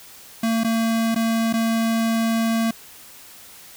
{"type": "tone with dropouts", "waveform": "square", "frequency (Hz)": 226.6, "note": "A#3", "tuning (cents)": -49, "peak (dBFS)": -19, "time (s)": [0.43, 2.71], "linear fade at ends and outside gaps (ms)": 5, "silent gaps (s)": [[0.636, 0.645], [1.147, 1.159], [1.528, 1.537]], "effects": ["white hiss -44 dBFS RMS until 3.76 s"]}